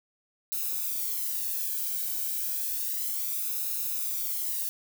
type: noise with flanger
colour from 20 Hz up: violet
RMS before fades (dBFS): -31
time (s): 0.52-4.69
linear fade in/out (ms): 0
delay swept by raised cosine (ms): 0.76 to 1.31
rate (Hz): 0.31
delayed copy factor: +0.7
effects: none